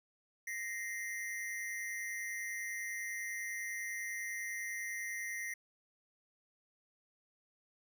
square ring-modulated tone, 1975 Hz, B6, in tune, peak -36 dBFS, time 0.47-5.54 s, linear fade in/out 5 ms, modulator 105 Hz, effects none

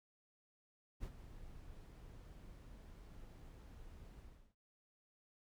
brown noise with ADSR envelope, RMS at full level -44 dBFS, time 1-4.55 s, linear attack 34 ms, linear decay 62 ms, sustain -11 dB, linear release 360 ms, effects none

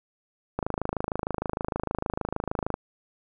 click train, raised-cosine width 1 ms, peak -13 dBFS, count 58, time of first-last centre 0.59-2.741 s, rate 26.5 Hz, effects none

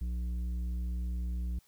triangle tone with tanh clipping, 60.3 Hz, B1, 41 cents flat, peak -33 dBFS, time 0.01-1.59 s, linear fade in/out 5 ms, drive 12 dB, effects white hiss -67 dBFS RMS until 1.67 s

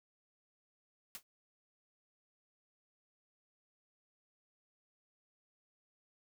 white noise with exponential decay, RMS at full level -41 dBFS, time 1.15-1.23 s, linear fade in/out 1 ms, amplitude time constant 17 ms, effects none

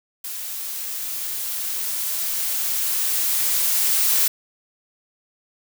blue noise with level ramp, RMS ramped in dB -31 to -18 dBFS, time 0.24-4.28 s, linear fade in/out 5 ms, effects none

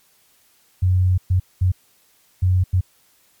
sine tone bursts at uneven times, 91.9 Hz, F#2, 11 cents flat, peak -13 dBFS, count 5, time 0.82-1.18 / 1.3-1.4 / 1.61-1.72 / 2.42-2.64 / 2.73-2.81 s, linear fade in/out 10 ms, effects white hiss -58 dBFS RMS until 3.4 s + MP3 96 kbps

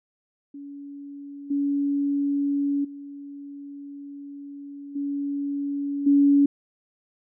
sine tone with level steps, 283 Hz, C#4, 36 cents sharp, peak -36 / -21 / -36 / -25 / -14 dBFS, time 0.54-6.46 s, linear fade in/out 5 ms, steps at 1.5 / 2.84 / 4.95 / 6.06 s, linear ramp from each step 10 ms, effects none

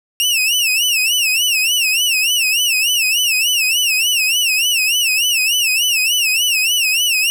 sawtooth tone with vibrato, 2738 Hz, F7, 35 cents flat, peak -10 dBFS, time 0.2-7.3 s, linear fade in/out 0 ms, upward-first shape sine, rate 3.4 Hz, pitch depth 160 cents each way, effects none

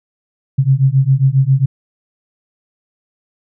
sine beating tone pair, 130.81 / 138.21 Hz, C3 / C#3, 0 / -5 cents, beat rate 7.4 Hz, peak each -12 / -12 dBFS, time 0.58-1.66 s, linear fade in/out 10 ms, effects none

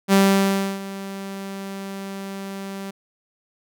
sawtooth tone with ADSR envelope, 195.5 Hz, G3, 4 cents flat, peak -8 dBFS, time 0.08-2.91 s, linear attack 49 ms, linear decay 660 ms, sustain -18 dB, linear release 9 ms, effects none

